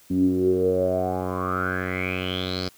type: tone with low-pass filter sweep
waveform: 10% pulse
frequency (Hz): 92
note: F#2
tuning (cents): -9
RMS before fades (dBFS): -24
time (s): 0.1-2.69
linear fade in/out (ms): 10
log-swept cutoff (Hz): 240 to 4800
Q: 9.1
effects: white hiss -54 dBFS RMS until 2.77 s